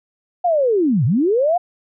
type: linear two-way sweep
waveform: sine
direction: down then up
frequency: 730 to 105.4 to 730 Hz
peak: -13 dBFS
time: 0.44-1.58 s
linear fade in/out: 10 ms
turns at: 1.05 s
effects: none